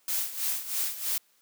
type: noise with tremolo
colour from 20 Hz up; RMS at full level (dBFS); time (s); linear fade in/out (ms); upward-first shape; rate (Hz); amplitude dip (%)
blue; -28; 0.08-1.18; 2; sine; 3.1; 75
effects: white hiss -66 dBFS RMS until 1.41 s + high-pass 200 Hz 12 dB/octave